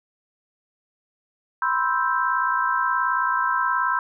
sine chord, C major seventh, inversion third, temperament equal, 987.8 / 1046.5 / 1318.5 / 1568 Hz, B5 / C6 / E6 / G6, 0 / 0 / 0 / 0 cents, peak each -25 dBFS, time 1.62-3.99 s, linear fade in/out 2 ms, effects none

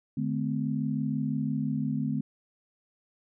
sine tone cluster, 149.3 / 215.3 / 255.6 Hz, D3 / A3 / C4, +29 / -37 / -40 cents, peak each -31 dBFS, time 0.17-2.21 s, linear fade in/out 5 ms, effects none

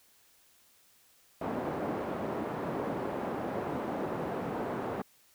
pink band-pass noise, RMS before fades -35 dBFS, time 1.41-5.02 s, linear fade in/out 5 ms, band 230 to 860 Hz, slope 12 dB/octave, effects white hiss -64 dBFS RMS until 5.34 s

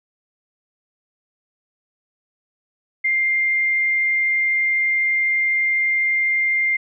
sine tone, 2104 Hz, C7, 9 cents sharp, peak -16 dBFS, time 3.04-6.77 s, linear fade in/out 10 ms, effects none

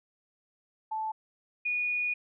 sine tone pair in turn, 874 / 2456 Hz, A5 / D#7, -12 / -23 cents, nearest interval octave + tritone, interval 1789 cents, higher second, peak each -30 / -27 dBFS, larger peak second, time 0.91-1.12 / 1.65-2.14 s, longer second, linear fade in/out 10 ms, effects none

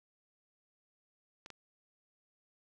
clicks, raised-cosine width 0.2 ms, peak -30 dBFS, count 2, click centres 1.461 / 1.503 s, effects none

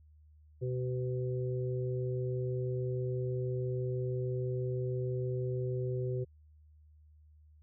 harmonic tone, 126.2 Hz, B2, 38 cents sharp, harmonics 1 / 3 / 4, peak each -33 / -37 / -42 dBFS, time 0.61-6.25 s, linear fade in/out 20 ms, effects added 76 Hz sine -57 dBFS peak until 7.62 s

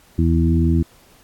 harmonic tone with a mistuned harmonic, 82.41 Hz, E2, in tune, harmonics 1 / 2 / 3 / 4, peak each -16 / -19 / -21 / -22 dBFS, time 0.18-0.83 s, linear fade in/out 10 ms, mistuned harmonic 1, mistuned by -29 cents, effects pink hiss -52 dBFS RMS until 1.23 s + AAC 64 kbps

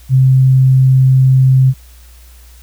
sine tone, 131.2 Hz, C3, 5 cents sharp, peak -5 dBFS, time 0.09-1.74 s, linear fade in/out 50 ms, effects added 60 Hz sine -37 dBFS peak until 2.62 s + white hiss -46 dBFS RMS until 2.62 s

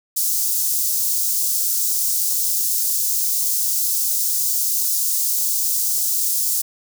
white high-pass noise, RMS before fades -20 dBFS, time 0.16-6.62 s, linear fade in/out 10 ms, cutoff 5400 Hz, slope 24 dB/octave, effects none

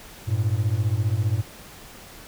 triangle beating tone pair, 99 / 114 Hz, G2 / A#2, +18 / -38 cents, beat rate 15 Hz, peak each -21 dBFS, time 0.27-1.42 s, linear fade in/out 20 ms, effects pink hiss -44 dBFS RMS until 2.27 s

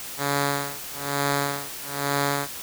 5% pulse tone with tremolo, 141.6 Hz, C#3, 37 cents sharp, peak -10 dBFS, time 0.17-2.48 s, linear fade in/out 50 ms, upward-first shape sine, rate 1.1 Hz, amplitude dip 100%, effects white hiss -36 dBFS RMS until 2.62 s

